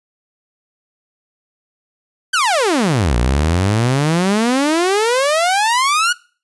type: exponential two-way sweep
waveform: sawtooth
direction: down then up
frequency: 1604 to 56.8 to 1477 Hz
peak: -9 dBFS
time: 2.33-6.13 s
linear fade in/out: 10 ms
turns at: 3.16 s
effects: noise-tail reverb RT60 0.4 s tail -23 dB re dry + resampled to 24000 Hz